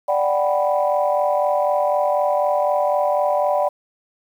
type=chord; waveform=sine; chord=G major seventh; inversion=second; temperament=equal; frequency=587.3 / 740 / 784 / 987.8 Hz; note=D5 / F#5 / G5 / B5; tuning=0 / 0 / 0 / 0 cents; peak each=-18 / -22 / -24 / -24 dBFS; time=0.08-3.69 s; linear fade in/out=10 ms; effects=tanh soft clip ceiling -6 dBFS + 8-bit